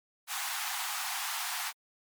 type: high-pass noise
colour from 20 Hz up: pink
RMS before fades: -35 dBFS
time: 0.27-1.73 s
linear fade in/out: 50 ms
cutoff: 730 Hz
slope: 96 dB/octave
effects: MP3 96 kbps